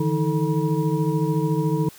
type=tone cluster; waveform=sine; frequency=149.9 / 163.7 / 318.1 / 441.4 / 962 Hz; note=D3 / E3 / D#4 / A4 / B5; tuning=+36 / -12 / +38 / +5 / -46 cents; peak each=-23 / -24 / -26 / -27 / -32 dBFS; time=0-1.89 s; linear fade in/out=5 ms; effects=white hiss -47 dBFS RMS until 1.98 s